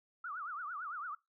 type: tone with vibrato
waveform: sine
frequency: 1300 Hz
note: E6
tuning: 24 cents flat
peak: -39 dBFS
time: 0.24-1.15 s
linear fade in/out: 5 ms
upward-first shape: triangle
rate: 8.9 Hz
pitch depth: 260 cents each way
effects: noise-tail reverb RT60 0.2 s tail -21 dB re dry